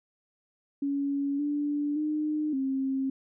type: tone with pitch steps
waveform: sine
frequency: 280.8 / 291.7 / 304.1 / 267.6 Hz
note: C#4 / D4 / D#4 / C4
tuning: +22 / -12 / -40 / +39 cents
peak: -26 dBFS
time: 0.82-3.1 s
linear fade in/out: 5 ms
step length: 570 ms
effects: none